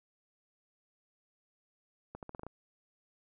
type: accelerating click train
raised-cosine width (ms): 1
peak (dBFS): -29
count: 7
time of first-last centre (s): 2.15-2.466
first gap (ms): 78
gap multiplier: 0.84
effects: none